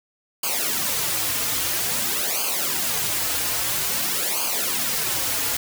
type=noise with flanger; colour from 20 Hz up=white; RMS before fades=-24 dBFS; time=0.43-5.57 s; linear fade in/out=5 ms; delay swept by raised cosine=0.53 to 5.33 ms; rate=0.5 Hz; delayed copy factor=-0.85; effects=none